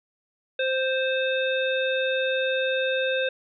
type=harmonic tone; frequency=523.3 Hz; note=C5; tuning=in tune; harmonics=1 / 3 / 5 / 7; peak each=-24 / -29 / -31 / -32 dBFS; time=0.59-3.29 s; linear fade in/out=5 ms; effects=none